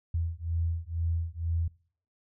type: beating tone pair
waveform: sine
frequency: 82.41 / 84.51 Hz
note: E2 / E2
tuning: 0 / +44 cents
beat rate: 2.1 Hz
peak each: -31 dBFS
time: 0.14-1.68 s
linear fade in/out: 5 ms
effects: noise-tail reverb RT60 0.5 s tail -23 dB re dry